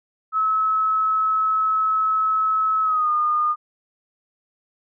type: tone with pitch glide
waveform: sine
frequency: 1293 to 1220.4 Hz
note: E6 to D#6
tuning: -34 to -34 cents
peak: -17 dBFS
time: 0.32-3.56 s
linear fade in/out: 50 ms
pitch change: -100 cents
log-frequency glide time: 2.83-3.1 s
effects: none